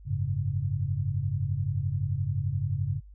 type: chord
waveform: sine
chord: F# suspended second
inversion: none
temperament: just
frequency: 92.5 / 104.06 / 138.75 Hz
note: F#2 / G#2 / C#3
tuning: 0 / +4 / +2 cents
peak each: -31 / -30 / -30 dBFS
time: 0.05-3.01 s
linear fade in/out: 50 ms
effects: added 50 Hz sine -46 dBFS peak until 3.14 s